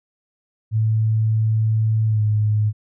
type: tone with pitch glide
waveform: sine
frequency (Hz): 110 to 106.38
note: A2 to G#2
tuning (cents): 0 to +42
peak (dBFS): -15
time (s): 0.71-2.73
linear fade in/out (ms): 50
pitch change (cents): -58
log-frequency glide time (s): 2.07-2.22
effects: none